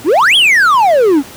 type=exponential two-way sweep; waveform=triangle; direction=up then down; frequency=258.7 to 3409 to 258.7 Hz; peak=-4 dBFS; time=0.04-1.23 s; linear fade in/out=50 ms; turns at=0.36 s; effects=pink hiss -33 dBFS RMS until 1.36 s + high-pass 100 Hz 12 dB/octave